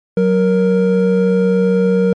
triangle tone pair together, 185.69 / 467.9 Hz, F#3 / A#4, +6 / +6 cents, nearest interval octave + major third, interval 1600 cents, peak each -11 dBFS, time 0.17-2.13 s, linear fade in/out 2 ms, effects MP3 48 kbps

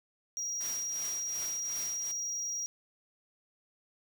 triangle tone, 5710 Hz, F8, 37 cents sharp, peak -32 dBFS, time 0.37-2.66 s, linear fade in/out 0 ms
white noise with tremolo, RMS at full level -42 dBFS, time 0.6-2.12 s, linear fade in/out 10 ms, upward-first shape triangle, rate 2.7 Hz, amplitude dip 85%
effects none

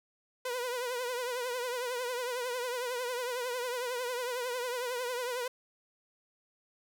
sawtooth tone with vibrato, 493.9 Hz, B4, in tune, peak -29 dBFS, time 0.45-5.48 s, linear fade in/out 5 ms, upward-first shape triangle, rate 11 Hz, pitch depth 86 cents each way, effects none

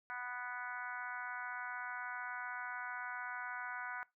harmonic tone, 246.9 Hz, B3, in tune, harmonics 3 / 4 / 5 / 6 / 7 / 8 / 9, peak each -50 / -48 / -51 / -43 / -52 / -53 / -55 dBFS, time 0.1-4.03 s, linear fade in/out 0 ms, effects noise-tail reverb RT60 0.2 s tail -21 dB re dry

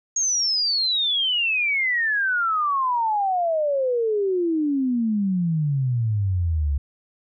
sine exponential sweep, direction down, 6645 to 68.3 Hz, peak -19 dBFS, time 0.16-6.78 s, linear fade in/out 5 ms, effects none

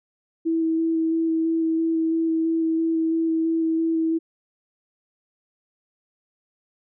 sine tone with vibrato, 325.5 Hz, E4, 22 cents flat, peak -19 dBFS, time 0.45-4.19 s, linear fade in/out 20 ms, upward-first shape square, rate 3 Hz, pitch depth 10 cents each way, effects none

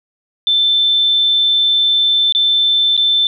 sine tone with dropouts, 3540 Hz, A7, 10 cents sharp, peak -10 dBFS, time 0.47-3.27 s, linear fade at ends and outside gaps 1 ms, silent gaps 2.324-2.349 / 2.967-2.976 s, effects none

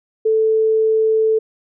sine tone, 440 Hz, A4, in tune, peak -12 dBFS, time 0.25-1.39 s, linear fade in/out 10 ms, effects none

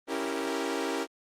sawtooth chord, C# diminished seventh, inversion none, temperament equal, 277.2 / 329.6 / 392 / 466.2 Hz, C#4 / E4 / G4 / Bb4, 0 / 0 / 0 / 0 cents, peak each -31 dBFS, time 0.07-1.07 s, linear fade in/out 50 ms, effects low-pass 10000 Hz 12 dB/octave + Opus 24 kbps

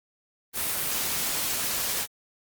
white noise, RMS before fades -28 dBFS, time 0.53-2.07 s, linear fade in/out 50 ms, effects Opus 32 kbps

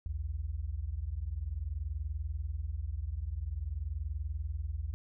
sine tone pair together, 60.53 / 81 Hz, B1 / E2, -34 / -30 cents, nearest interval perfect fourth, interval 504 cents, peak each -37 / -36 dBFS, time 0.06-4.94 s, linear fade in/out 0 ms, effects none

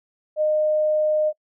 sine tone, 613 Hz, D#5, 26 cents flat, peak -17 dBFS, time 0.36-1.33 s, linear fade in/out 50 ms, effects noise-tail reverb RT60 0.1 s tail -24 dB re dry

